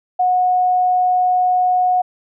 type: tone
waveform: sine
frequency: 730 Hz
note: F#5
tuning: 24 cents flat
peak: -12 dBFS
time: 0.19-2.02 s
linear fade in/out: 10 ms
effects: none